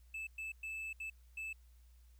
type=tone bursts at uneven times; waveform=triangle; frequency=2625 Hz; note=E7; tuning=8 cents flat; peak=-39 dBFS; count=5; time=0.14-0.27 / 0.38-0.52 / 0.63-0.93 / 1-1.1 / 1.37-1.53 s; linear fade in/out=5 ms; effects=added 60 Hz sine -59 dBFS peak until 2.19 s + white hiss -75 dBFS RMS until 2.19 s